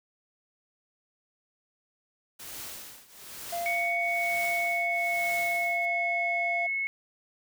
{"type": "noise with tremolo", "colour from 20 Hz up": "white", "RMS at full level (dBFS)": -39, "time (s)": [2.39, 5.86], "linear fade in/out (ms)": 10, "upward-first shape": "triangle", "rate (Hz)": 1.1, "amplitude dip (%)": 90}
{"type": "tone", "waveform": "triangle", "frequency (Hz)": 689, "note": "F5", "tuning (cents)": -24, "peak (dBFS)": -28, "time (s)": [3.52, 6.67], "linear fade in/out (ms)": 10}
{"type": "tone with pitch glide", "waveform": "sine", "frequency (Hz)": [2227, 2191], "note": ["C#7", "C#7"], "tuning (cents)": [7, -21], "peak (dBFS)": -27, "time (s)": [3.66, 6.87], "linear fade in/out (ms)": 0, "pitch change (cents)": -28, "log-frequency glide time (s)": [4.02, 5.61]}
{"effects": []}